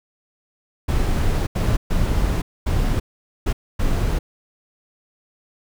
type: noise bursts at uneven times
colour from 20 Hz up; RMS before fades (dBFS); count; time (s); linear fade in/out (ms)
brown; -19; 6; 0.88-1.47 / 1.55-1.77 / 1.9-2.42 / 2.66-3 / 3.46-3.53 / 3.79-4.19; 10
effects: none